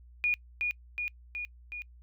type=tone with echo; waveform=sine; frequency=2443 Hz; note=D#7; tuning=32 cents flat; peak=-24 dBFS; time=0.24-0.34 s; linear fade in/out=0 ms; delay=370 ms; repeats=4; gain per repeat=-3 dB; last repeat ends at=1.82 s; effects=noise-tail reverb RT60 0.1 s tail -26 dB re dry + added 60 Hz sine -51 dBFS peak until 2.02 s